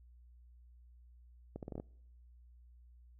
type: accelerating click train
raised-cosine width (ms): 2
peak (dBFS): -29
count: 7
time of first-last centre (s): 1.56-1.799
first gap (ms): 68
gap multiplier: 0.78
effects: noise-tail reverb RT60 0.8 s tail -26 dB re dry + added 60 Hz sine -57 dBFS peak until 3.19 s